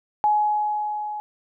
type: tone with level ramp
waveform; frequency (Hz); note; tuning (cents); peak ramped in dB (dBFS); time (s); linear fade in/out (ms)
sine; 842; G#5; +24; -15 to -28; 0.24-1.2; 0
effects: none